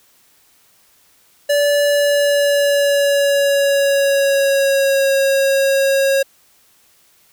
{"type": "tone with pitch glide", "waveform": "square", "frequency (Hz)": [578, 545.6], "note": ["D5", "C#5"], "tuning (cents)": [-28, -28], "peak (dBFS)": -13, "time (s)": [1.49, 6.23], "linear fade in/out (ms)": 10, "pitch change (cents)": -100, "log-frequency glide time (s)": [1.85, 5.14], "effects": ["white hiss -54 dBFS RMS until 7.32 s"]}